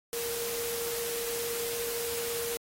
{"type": "tone in noise", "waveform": "sine", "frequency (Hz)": 469.3, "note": "A#4", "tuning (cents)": 12, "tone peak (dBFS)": -34, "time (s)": [0.13, 2.57], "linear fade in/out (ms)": 0, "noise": "white", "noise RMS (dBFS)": -36, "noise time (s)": [0.13, 2.57], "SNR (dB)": -1, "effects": ["AAC 48 kbps"]}